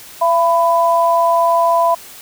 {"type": "tone pair together", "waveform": "sine", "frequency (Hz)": [677, 997.4], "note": ["E5", "B5"], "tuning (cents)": [46, 17], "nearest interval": "perfect fifth", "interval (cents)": 671, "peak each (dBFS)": -13, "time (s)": [0.21, 1.95], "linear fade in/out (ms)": 10, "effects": ["white hiss -37 dBFS RMS until 2.21 s"]}